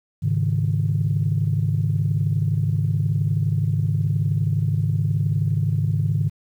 sine chord, Ab suspended fourth, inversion none, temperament equal with one note detuned, 103.83 / 136.53 / 155.56 Hz, Ab2 / Db3 / Eb3, 0 / -26 / 0 cents, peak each -21 / -23 / -22 dBFS, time 0.22-6.3 s, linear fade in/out 20 ms, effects tanh soft clip ceiling -10 dBFS + 9-bit

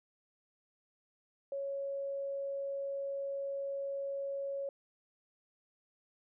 sine tone, 554 Hz, C#5, 1 cent flat, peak -35 dBFS, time 1.52-4.69 s, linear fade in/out 2 ms, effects none

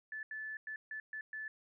sine tone bursts at uneven times, 1741 Hz, A6, 19 cents flat, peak -40 dBFS, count 6, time 0.12-0.23 / 0.31-0.57 / 0.67-0.76 / 0.91-1 / 1.13-1.21 / 1.33-1.48 s, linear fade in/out 2 ms, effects none

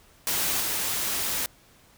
white noise with level steps, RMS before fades -26 / -28 dBFS, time 0.27-1.46 s, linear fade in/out 0 ms, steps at 0.6 s, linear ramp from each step 5 ms, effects pink hiss -57 dBFS RMS until 1.97 s

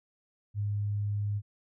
sine tone, 102.9 Hz, G#2, 16 cents flat, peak -28 dBFS, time 0.54-1.42 s, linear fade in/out 50 ms, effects none

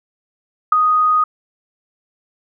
sine tone with ADSR envelope, 1244.5 Hz, D#6, in tune, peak -3 dBFS, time 0.72-1.24 s, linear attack 6 ms, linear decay 4 ms, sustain -8 dB, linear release 5 ms, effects none

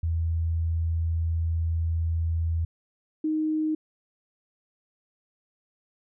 sine tone pair in turn, 82.41 / 311.1 Hz, E2 / D#4, 0 / 0 cents, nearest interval octave + major seventh, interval 2300 cents, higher second, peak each -23 dBFS, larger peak neither, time 0.03-2.65 / 3.24-3.75 s, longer first, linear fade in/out 5 ms, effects none

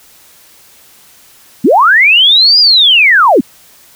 sine linear two-way sweep, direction up then down, 183.4 to 4978 to 183.4 Hz, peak -3 dBFS, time 1.64-3.41 s, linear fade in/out 10 ms, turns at 2.59 s, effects white hiss -42 dBFS RMS until 3.95 s

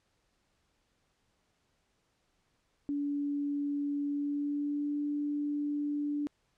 sine tone with pitch glide, 287 to 292 Hz, D4 to D4, -40 to -10 cents, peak -30 dBFS, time 2.89-6.27 s, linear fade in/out 0 ms, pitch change +30 cents, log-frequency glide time 4.06-5.02 s, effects pink hiss -75 dBFS RMS until 6.57 s + low-pass 8000 Hz 12 dB/octave

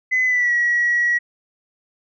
sine tone with pitch glide, 2025 to 1919.1 Hz, B6 to A#6, +43 to +50 cents, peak -14 dBFS, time 0.11-1.19 s, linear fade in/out 20 ms, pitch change -93 cents, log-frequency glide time 0.25-0.53 s, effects tanh soft clip ceiling -11 dBFS

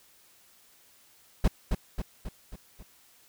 brown noise with echo, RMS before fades -20 dBFS, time 1.44-1.48 s, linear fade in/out 5 ms, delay 270 ms, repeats 5, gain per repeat -5 dB, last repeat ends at 2.83 s, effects white hiss -60 dBFS RMS until 3.28 s

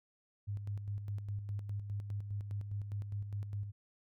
sine tone with tremolo, 101.8 Hz, G#2, 34 cents flat, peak -35 dBFS, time 0.47-3.72 s, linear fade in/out 20 ms, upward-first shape square, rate 4.9 Hz, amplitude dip 50%, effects none

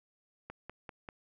click train, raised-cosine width 0.5 ms, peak -28 dBFS, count 4, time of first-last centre 0.5-1.088 s, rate 5.1 Hz, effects none

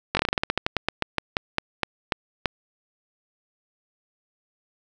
slowing click train, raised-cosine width 0.3 ms, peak -5 dBFS, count 21, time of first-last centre 0.15-2.458 s, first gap 20 ms, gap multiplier 1.16, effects none

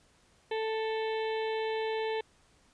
harmonic tone, 441.2 Hz, A4, 5 cents sharp, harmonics 1 / 2 / 4 / 5 / 6 / 7 / 8 / 9, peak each -31 / -37 / -43 / -45 / -47 / -48 / -49 / -50 dBFS, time 0.51-2.21 s, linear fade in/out 5 ms, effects pink hiss -65 dBFS RMS until 2.73 s + resampled to 22050 Hz

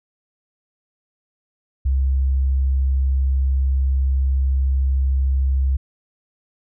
sine tone, 66.7 Hz, C2, 34 cents sharp, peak -15 dBFS, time 1.85-5.77 s, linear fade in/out 10 ms, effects none

